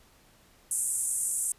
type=band-pass noise; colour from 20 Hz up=white; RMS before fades=-30 dBFS; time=0.71-1.52 s; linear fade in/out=2 ms; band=8000 to 10000 Hz; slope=48 dB/octave; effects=pink hiss -60 dBFS RMS until 1.58 s + resampled to 32000 Hz